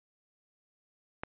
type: click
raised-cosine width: 0.5 ms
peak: -20 dBFS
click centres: 1.235 s
effects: resampled to 8000 Hz